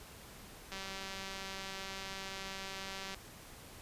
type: click train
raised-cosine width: 0.2 ms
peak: -26 dBFS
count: 469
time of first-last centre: 0.72-3.145 s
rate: 193 Hz
effects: pink hiss -53 dBFS RMS until 3.81 s + resampled to 32000 Hz